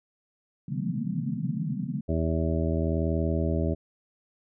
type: band-pass noise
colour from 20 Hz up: pink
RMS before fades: -30 dBFS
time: 0.68-2.01 s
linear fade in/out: 5 ms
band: 130 to 250 Hz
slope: 96 dB/octave
type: harmonic tone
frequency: 81 Hz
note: E2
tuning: 30 cents flat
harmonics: 1 / 2 / 3 / 4 / 5 / 7 / 8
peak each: -27 / -30 / -32 / -33 / -34 / -35 / -36 dBFS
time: 2.08-3.75 s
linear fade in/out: 20 ms
effects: none